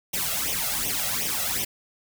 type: noise with flanger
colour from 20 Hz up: white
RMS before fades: -27 dBFS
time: 0.13-1.65 s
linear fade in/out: 10 ms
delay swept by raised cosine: 0.33 to 1.53 ms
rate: 2.7 Hz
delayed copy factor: +0.85
effects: none